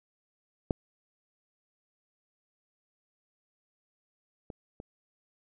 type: clicks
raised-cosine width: 2 ms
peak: -13 / -27 / -29 dBFS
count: 3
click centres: 0.708 / 4.502 / 4.801 s
effects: none